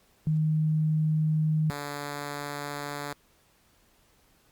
sine / 5% pulse tone pair in turn, 155.5 / 144.57 Hz, D#3 / D3, -1 / -27 cents, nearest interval minor second, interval 126 cents, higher first, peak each -22 dBFS, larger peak neither, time 0.27-1.7 / 1.7-3.13 s, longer neither, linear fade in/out 0 ms, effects pink hiss -64 dBFS RMS until 4.51 s + Opus 48 kbps

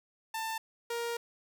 sawtooth tone pair in turn, 891 / 469.5 Hz, A5 / A#4, +22 / +12 cents, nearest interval major seventh, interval 1110 cents, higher first, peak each -30 / -29 dBFS, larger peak second, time 0.34-0.58 / 0.9-1.17 s, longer second, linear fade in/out 5 ms, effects none

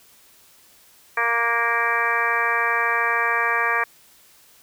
harmonic tone with a mistuned harmonic, 233.1 Hz, A#3, in tune, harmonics 2 / 3 / 4 / 5 / 6 / 7 / 8 / 9 / 10, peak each -31 / -31 / -28 / -24 / -35 / -24 / -25 / -36 / -27 dBFS, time 1.17-3.84 s, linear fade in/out 5 ms, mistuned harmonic 6, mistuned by +28 cents, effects white hiss -53 dBFS RMS until 4.62 s

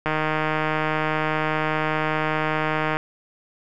click train, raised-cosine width 0.5 ms, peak -8 dBFS, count 452, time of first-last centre 0.06-2.97 s, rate 155 Hz, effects none

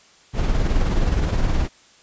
brown noise with tremolo, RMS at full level -17 dBFS, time 0.33-1.69 s, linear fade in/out 50 ms, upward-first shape sine, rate 19 Hz, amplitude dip 40%, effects white hiss -52 dBFS RMS until 2.02 s + resampled to 16000 Hz

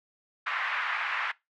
white band-pass noise, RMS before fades -31 dBFS, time 0.46-1.32 s, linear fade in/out 10 ms, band 970 to 2200 Hz, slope 24 dB/octave, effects noise-tail reverb RT60 0.2 s tail -21 dB re dry

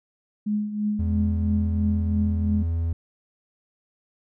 sine tone with tremolo, 209.7 Hz, G#3, 17 cents sharp, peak -20 dBFS, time 0.46-2.63 s, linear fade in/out 10 ms, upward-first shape triangle, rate 3 Hz, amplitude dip 70%
triangle tone, 83.1 Hz, E2, 15 cents sharp, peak -20 dBFS, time 0.99-2.93 s, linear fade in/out 5 ms
effects none

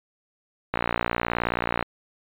click train, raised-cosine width 0.5 ms, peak -8 dBFS, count 65, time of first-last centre 0.74-1.827 s, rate 58.9 Hz, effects resampled to 8000 Hz

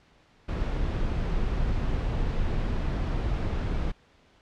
brown noise, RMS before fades -27 dBFS, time 0.48-3.92 s, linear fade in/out 10 ms, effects pink hiss -60 dBFS RMS until 4.41 s + low-pass 4000 Hz 12 dB/octave

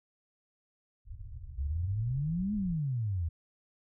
pink low-pass noise, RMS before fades -43 dBFS, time 1.05-2.8 s, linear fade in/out 50 ms, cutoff 120 Hz, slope 96 dB/octave
sine exponential two-way sweep, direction up then down, 65 to 215 to 78.4 Hz, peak -29 dBFS, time 1.58-3.29 s, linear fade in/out 10 ms, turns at 2.54 s
effects none

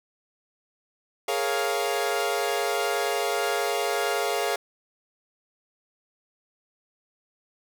sawtooth chord, Bb minor seventh, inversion third, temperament equal, 415.3 / 466.2 / 554.4 / 698.5 Hz, Ab4 / Bb4 / Db5 / F5, 0 / 0 / 0 / 0 cents, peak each -25 / -27 / -27 / -25 dBFS, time 1.28-4.56 s, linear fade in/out 5 ms, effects none

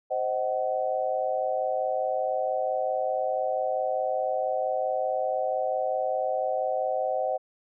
sine chord, C diminished, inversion none, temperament just, 523.3 / 627.9 / 753.5 Hz, C5 / Eb5 / Gb5, 0 / +16 / +31 cents, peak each -29 dBFS, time 0.1-7.38 s, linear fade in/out 20 ms, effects none

